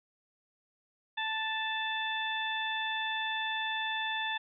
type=harmonic tone; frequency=880 Hz; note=A5; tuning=in tune; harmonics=1 / 2 / 3 / 4; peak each=-36 / -35 / -40 / -37 dBFS; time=1.17-4.38 s; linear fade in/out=10 ms; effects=none